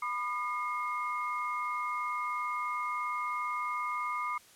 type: tone cluster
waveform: sine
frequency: 991 / 1214 / 2148 Hz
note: B5 / D#6 / C7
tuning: +6 / -43 / +45 cents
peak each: -38 / -33 / -39 dBFS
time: 0.02-4.38 s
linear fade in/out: 5 ms
effects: white hiss -58 dBFS RMS until 4.55 s + low-pass 11000 Hz 12 dB/octave